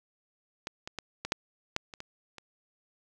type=clicks; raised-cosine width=0.2 ms; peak=-18 / -21 / -18 / -17 / -9 / -11 / -26 / -23 / -27 dBFS; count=9; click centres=0.671 / 0.875 / 0.987 / 1.25 / 1.321 / 1.764 / 1.938 / 2.004 / 2.383 s; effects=none